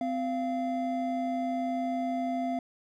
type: tone pair together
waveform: triangle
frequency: 256.9 / 689.6 Hz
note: C4 / F5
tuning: -32 / -22 cents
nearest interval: octave + perfect fourth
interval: 1710 cents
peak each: -29 / -29 dBFS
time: 0.01-2.59 s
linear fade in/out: 2 ms
effects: none